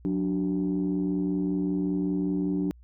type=tone cluster; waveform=sine; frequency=182.4 / 293 / 378.2 Hz; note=F#3 / D4 / F#4; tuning=-24 / -4 / +38 cents; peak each=-27 / -26 / -34 dBFS; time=0.05-2.71 s; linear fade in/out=0 ms; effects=tanh soft clip ceiling -18 dBFS + added 60 Hz sine -49 dBFS peak until 2.83 s